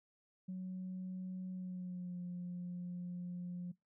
sine tone with pitch glide, 185 to 177.46 Hz, F#3 to F3, 0 to +28 cents, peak -39 dBFS, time 0.48-3.72 s, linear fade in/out 10 ms, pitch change -72 cents, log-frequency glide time 1.51-2.19 s, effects noise-tail reverb RT60 0.2 s tail -23 dB re dry + tanh soft clip ceiling -37 dBFS

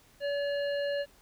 harmonic tone with a mistuned harmonic, 570 Hz, C#5, 48 cents sharp, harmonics 1 / 3 / 5 / 7, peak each -29 / -39 / -43 / -46 dBFS, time 0.2-1.06 s, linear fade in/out 50 ms, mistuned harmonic 7, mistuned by +83 cents, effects pink hiss -61 dBFS RMS until 1.21 s

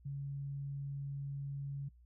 sine tone, 139.9 Hz, C#3, 16 cents sharp, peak -38 dBFS, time 0.05-1.89 s, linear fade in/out 10 ms, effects noise-tail reverb RT60 0.1 s tail -22 dB re dry + added 60 Hz sine -59 dBFS peak until 2.05 s

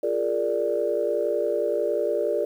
sine chord, Bb dominant seventh, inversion second, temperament equal, 349.2 / 415.3 / 466.2 / 587.3 Hz, F4 / Ab4 / Bb4 / D5, 0 / 0 / 0 / 0 cents, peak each -30 / -27 / -27 / -25 dBFS, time 0.03-2.45 s, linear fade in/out 5 ms, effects tanh soft clip ceiling -11 dBFS + 9-bit

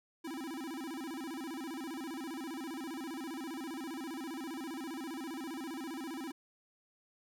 square tone with vibrato, 294 Hz, D4, 2 cents sharp, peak -40 dBFS, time 0.24-6.32 s, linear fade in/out 10 ms, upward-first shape square, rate 15 Hz, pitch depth 200 cents each way, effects none

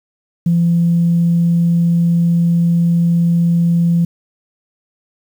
sine tone, 170.2 Hz, F3, 44 cents flat, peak -9 dBFS, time 0.46-4.05 s, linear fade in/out 5 ms, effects tanh soft clip ceiling -5 dBFS + 7-bit

